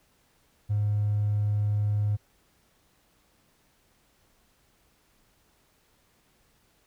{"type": "tone with hard clipping", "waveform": "triangle", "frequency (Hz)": 104, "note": "G#2", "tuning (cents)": 3, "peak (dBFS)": -23, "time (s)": [0.69, 2.17], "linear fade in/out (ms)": 20, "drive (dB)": 3, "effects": ["pink hiss -66 dBFS RMS until 6.86 s"]}